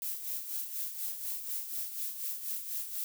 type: noise with tremolo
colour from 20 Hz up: violet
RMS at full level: -35 dBFS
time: 0.02-3.04 s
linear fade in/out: 0 ms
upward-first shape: sine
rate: 4.1 Hz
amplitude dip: 60%
effects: none